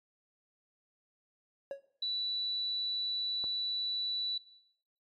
triangle tone with exponential decay, 554.4 Hz, C#5, in tune, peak -30 dBFS, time 1.71-1.84 s, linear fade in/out 1 ms, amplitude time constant 28 ms
sine tone, 3954 Hz, B7, 1 cent sharp, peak -31 dBFS, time 2.02-4.38 s, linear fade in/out 5 ms
click, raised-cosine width 1 ms, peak -32 dBFS, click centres 3.441 s
effects noise-tail reverb RT60 0.7 s tail -18 dB re dry + MP3 64 kbps

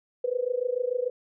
sine tone with amplitude modulation, 496.2 Hz, B4, 8 cents sharp, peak -21 dBFS, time 0.24-1.1 s, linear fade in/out 5 ms, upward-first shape sine, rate 26.8 Hz, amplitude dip 90%, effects none

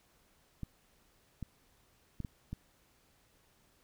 clicks, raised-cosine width 5 ms, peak -27 dBFS, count 5, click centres 0.633 / 1.427 / 2.203 / 2.248 / 2.53 s, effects pink hiss -69 dBFS RMS until 3.83 s

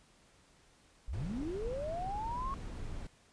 sine linear sweep, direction up, 39.09 to 1108.7 Hz, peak -36 dBFS, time 1.08-2.54 s, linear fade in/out 0 ms
brown noise, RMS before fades -42 dBFS, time 1.13-3.07 s, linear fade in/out 2 ms
effects pink hiss -65 dBFS RMS until 3.32 s + resampled to 22050 Hz

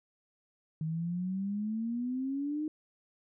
sine exponential sweep, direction up, 155.56 to 311.1 Hz, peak -31 dBFS, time 0.81-2.68 s, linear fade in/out 2 ms, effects none

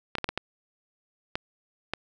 clicks, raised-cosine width 0.3 ms, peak -12 dBFS, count 7, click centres 0.153 / 0.184 / 0.243 / 0.29 / 0.376 / 1.355 / 1.936 s, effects none

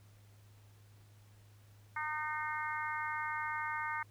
harmonic tone, 305.6 Hz, D#4, 31 cents flat, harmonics 3 / 4 / 5 / 6 / 7, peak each -40 / -41 / -42 / -43 / -43 dBFS, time 1.96-4.03 s, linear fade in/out 5 ms, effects added 103 Hz sine -58 dBFS peak until 4.1 s + pink hiss -68 dBFS RMS until 4.1 s

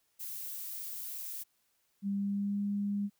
violet noise, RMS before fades -41 dBFS, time 0.19-1.44 s, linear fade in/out 20 ms
sine tone with pitch glide, 199.2 to 202.6 Hz, G3 to G#3, +28 to -43 cents, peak -30 dBFS, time 2.02-3.1 s, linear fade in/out 50 ms, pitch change +29 cents, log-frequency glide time 2.14-2.61 s
effects white hiss -75 dBFS RMS until 3.19 s

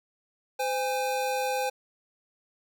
square tone pair together, 514 / 816 Hz, C5 / G#5, -31 / -31 cents, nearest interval minor sixth, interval 800 cents, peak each -30 / -30 dBFS, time 0.59-1.7 s, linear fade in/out 10 ms, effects none

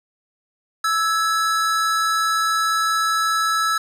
square tone pair together, 1317.6 / 1675 Hz, E6 / G#6, -1 / +14 cents, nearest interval major third, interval 415 cents, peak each -19 / -25 dBFS, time 0.84-3.78 s, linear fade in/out 5 ms, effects low-pass 11000 Hz 12 dB/octave + 8-bit

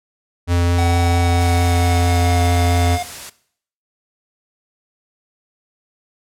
square tone with vibrato, 86.9 Hz, F2, 8 cents flat, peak -14 dBFS, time 0.47-2.99 s, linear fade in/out 50 ms, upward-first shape triangle, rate 4.5 Hz, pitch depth 9 cents each way
square tone with pitch glide, 753 to 710.7 Hz, F#5 to F5, +30 to +30 cents, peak -22 dBFS, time 0.78-3.03 s, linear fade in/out 5 ms, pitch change -100 cents, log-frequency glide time 1.14-2.52 s
white noise, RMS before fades -32 dBFS, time 1.4-3.3 s, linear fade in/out 10 ms
effects noise-tail reverb RT60 0.6 s tail -18 dB re dry + low-pass 11000 Hz 12 dB/octave

